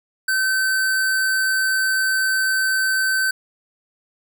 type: tone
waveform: square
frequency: 1538 Hz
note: G6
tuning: 33 cents flat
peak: -18 dBFS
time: 0.28-3.31 s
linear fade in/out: 5 ms
effects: none

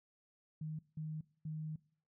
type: tone bursts at uneven times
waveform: sine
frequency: 155.56 Hz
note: D#3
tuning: in tune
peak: -39 dBFS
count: 3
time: 0.61-0.79 / 0.97-1.21 / 1.45-1.76 s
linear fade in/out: 5 ms
effects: noise-tail reverb RT60 0.5 s tail -21 dB re dry

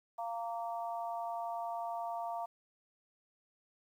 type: harmonic tone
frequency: 231.1 Hz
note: A#3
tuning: 15 cents flat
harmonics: 3 / 4 / 5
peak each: -38 / -41 / -47 dBFS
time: 0.18-2.46 s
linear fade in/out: 10 ms
effects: 11-bit

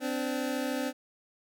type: tone pair together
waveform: 25% pulse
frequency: 257.5 / 291 Hz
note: C4 / D4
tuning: -28 / -16 cents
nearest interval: major second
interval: 212 cents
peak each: -28 / -30 dBFS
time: 0-0.93 s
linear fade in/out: 50 ms
effects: none

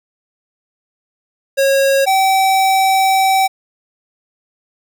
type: tone pair in turn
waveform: square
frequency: 546 / 768.8 Hz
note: C#5 / G5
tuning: -26 / -34 cents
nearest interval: tritone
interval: 592 cents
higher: second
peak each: -11 / -11 dBFS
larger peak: neither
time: 1.57-2.06 / 2.06-3.48 s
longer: second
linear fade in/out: 20 ms
effects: none

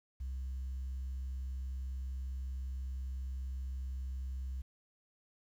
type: tone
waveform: sine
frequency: 65.2 Hz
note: C2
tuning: 5 cents flat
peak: -35 dBFS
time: 0.2-4.62 s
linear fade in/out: 10 ms
effects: tanh soft clip ceiling -35 dBFS + 11-bit

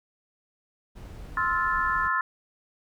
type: noise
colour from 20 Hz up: brown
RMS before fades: -41 dBFS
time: 0.95-2.09 s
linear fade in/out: 20 ms
type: chord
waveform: sine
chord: F major seventh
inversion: second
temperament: just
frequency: 1047.7 / 1309.6 / 1396.9 / 1746.1 Hz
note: C6 / E6 / F6 / A6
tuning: +2 / -12 / 0 / -14 cents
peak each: -27 / -29 / -30 / -28 dBFS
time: 1.37-2.21 s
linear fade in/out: 2 ms
effects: none

